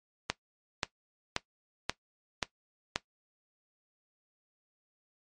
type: click train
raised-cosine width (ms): 0.2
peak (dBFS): -10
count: 6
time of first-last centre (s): 0.3-2.96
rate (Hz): 1.88
effects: noise-tail reverb RT60 0.1 s tail -17 dB re dry + MP3 48 kbps